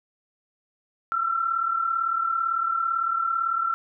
sine tone pair together, 1318.5 / 1356.4 Hz, E6 / E6, 0 / +49 cents, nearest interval unison, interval 49 cents, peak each -29 / -23 dBFS, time 1.12-3.74 s, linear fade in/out 0 ms, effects none

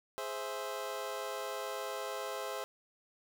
25% pulse chord, Ab augmented, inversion none, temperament equal with one note detuned, 416.5 / 523.3 / 659.3 Hz, Ab4 / C5 / E5, +5 / 0 / 0 cents, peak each -39 / -37 / -39 dBFS, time 0.18-2.64 s, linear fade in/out 0 ms, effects none

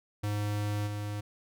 square tone with level steps, 103.83 Hz, G#2, in tune, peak -30 / -34 dBFS, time 0.23-1.21 s, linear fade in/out 10 ms, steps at 0.86 s, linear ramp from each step 20 ms, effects none

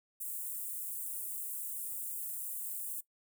white high-pass noise, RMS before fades -40 dBFS, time 0.2-3.01 s, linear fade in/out 10 ms, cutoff 8100 Hz, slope 48 dB/octave, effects noise-tail reverb RT60 0.1 s tail -18 dB re dry

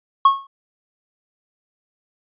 triangle tone with exponential decay, 1095 Hz, C#6, 22 cents flat, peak -4 dBFS, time 0.25-0.47 s, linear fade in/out 5 ms, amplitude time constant 47 ms, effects resampled to 8000 Hz

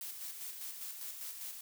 blue noise with tremolo, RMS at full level -43 dBFS, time 0.01-1.61 s, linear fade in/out 2 ms, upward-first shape square, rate 5 Hz, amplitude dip 40%, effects none

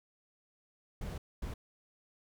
brown noise bursts at uneven times, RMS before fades -39 dBFS, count 2, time 1.01-1.18 / 1.42-1.54 s, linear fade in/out 5 ms, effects none

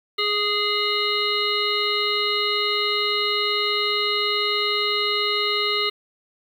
harmonic tone, 415.3 Hz, G#4, in tune, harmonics 1 / 3 / 5 / 7 / 9 / 10, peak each -27 / -27 / -27 / -27 / -27 / -27 dBFS, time 0.18-5.9 s, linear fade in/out 10 ms, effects 8-bit

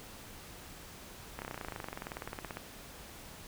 slowing click train, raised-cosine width 0.5 ms, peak -24 dBFS, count 28, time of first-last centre 1.39-2.571 s, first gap 29 ms, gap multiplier 1.03, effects pink hiss -50 dBFS RMS until 3.47 s

